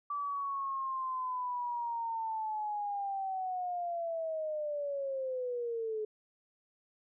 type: linear sweep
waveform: sine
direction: down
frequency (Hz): 1161 to 424.6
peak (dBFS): -33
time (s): 0.1-6.05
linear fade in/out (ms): 5
effects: none

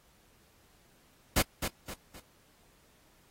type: noise with echo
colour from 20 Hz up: pink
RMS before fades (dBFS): -26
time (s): 1.36-1.42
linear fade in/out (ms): 5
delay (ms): 260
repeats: 3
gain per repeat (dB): -8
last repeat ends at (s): 2.2
effects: pink hiss -65 dBFS RMS until 3.3 s + AAC 48 kbps

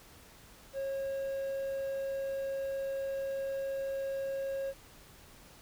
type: tone with quantisation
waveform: triangle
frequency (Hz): 544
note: C#5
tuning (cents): -33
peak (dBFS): -31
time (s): 0.73-4.74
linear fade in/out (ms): 50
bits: 10
effects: pink hiss -56 dBFS RMS until 5.61 s

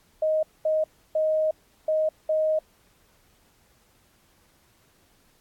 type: tone bursts at uneven times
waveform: sine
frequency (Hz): 625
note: D#5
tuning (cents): +8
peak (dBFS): -20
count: 5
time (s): 0.22-0.43 / 0.65-0.84 / 1.15-1.51 / 1.88-2.09 / 2.29-2.59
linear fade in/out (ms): 5
effects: pink hiss -62 dBFS RMS until 5.4 s + AAC 64 kbps

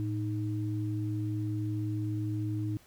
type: tone pair together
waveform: sine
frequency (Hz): 110 / 310.9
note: A2 / D#4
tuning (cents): 0 / -1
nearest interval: octave + tritone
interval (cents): 1799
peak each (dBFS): -31 / -35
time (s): 0-2.77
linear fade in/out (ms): 0
effects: pink hiss -60 dBFS RMS until 2.86 s

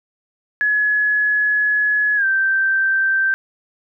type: tone with pitch glide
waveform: sine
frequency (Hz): 1694 to 1562.4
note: G#6 to G6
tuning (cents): +34 to -6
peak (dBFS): -14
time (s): 0.61-3.34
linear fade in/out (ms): 0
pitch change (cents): -140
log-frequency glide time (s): 2.16-2.25
effects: none

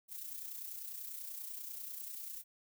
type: noise with amplitude modulation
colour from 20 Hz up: violet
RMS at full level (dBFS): -43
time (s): 0.08-2.44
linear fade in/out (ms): 50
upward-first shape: sine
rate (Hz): 30.2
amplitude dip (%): 50
effects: none

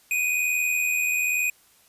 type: tone pair together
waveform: square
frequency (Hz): 2408 / 2489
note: D7 / D#7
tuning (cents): +43 / 0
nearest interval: minor second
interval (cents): 57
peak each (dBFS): -31 / -23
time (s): 0.11-1.5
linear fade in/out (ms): 2
effects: white hiss -58 dBFS RMS until 1.88 s + resampled to 32000 Hz

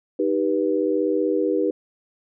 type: chord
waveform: sine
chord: Eb augmented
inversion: none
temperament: equal with one note detuned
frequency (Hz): 311.1 / 392 / 487.4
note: Eb4 / G4 / B4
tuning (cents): 0 / 0 / -23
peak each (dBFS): -23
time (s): 0.19-1.71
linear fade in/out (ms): 5
effects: none

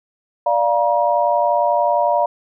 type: chord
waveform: sine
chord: Bb major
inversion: first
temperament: equal with one note detuned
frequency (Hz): 587.3 / 698.5 / 952.5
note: D5 / F5 / Bb5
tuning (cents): 0 / 0 / +37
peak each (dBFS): -18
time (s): 0.46-2.26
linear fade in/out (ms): 5
effects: none

